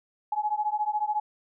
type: beating tone pair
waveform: sine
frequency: 838 / 852 Hz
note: G#5 / G#5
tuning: +15 / +44 cents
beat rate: 14 Hz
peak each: -28 dBFS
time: 0.32-1.2 s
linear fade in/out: 5 ms
effects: none